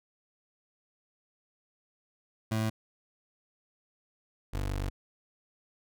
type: tone pair in turn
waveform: 25% pulse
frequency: 110 / 48.6 Hz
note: A2 / G1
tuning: 0 / -14 cents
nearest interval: octave + major second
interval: 1414 cents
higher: first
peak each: -24 / -27 dBFS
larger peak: first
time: 2.51-2.7 / 4.53-4.9 s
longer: second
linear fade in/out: 10 ms
effects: none